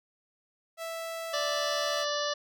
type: tone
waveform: sawtooth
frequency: 659 Hz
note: E5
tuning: 1 cent flat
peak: -31 dBFS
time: 0.77-2.06 s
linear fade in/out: 50 ms
type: harmonic tone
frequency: 586 Hz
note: D5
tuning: 4 cents flat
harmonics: 1 / 2 / 3 / 5 / 6 / 7 / 8 / 9 / 10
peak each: -32 / -35 / -37 / -39 / -40 / -40 / -41 / -42 / -42 dBFS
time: 1.33-2.34 s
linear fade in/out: 10 ms
effects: none